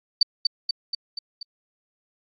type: tone with echo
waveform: sine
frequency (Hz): 4590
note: D8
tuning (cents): -40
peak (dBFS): -12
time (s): 0.21-0.23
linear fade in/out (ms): 5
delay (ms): 240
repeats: 5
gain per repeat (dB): -4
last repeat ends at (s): 1.43
effects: AAC 64 kbps